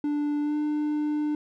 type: tone with pitch glide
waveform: triangle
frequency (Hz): 293.7 to 299.4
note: D4 to D4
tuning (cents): 0 to +33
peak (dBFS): -22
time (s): 0.04-1.35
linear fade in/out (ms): 2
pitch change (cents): +33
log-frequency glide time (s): 0.41-0.56
effects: none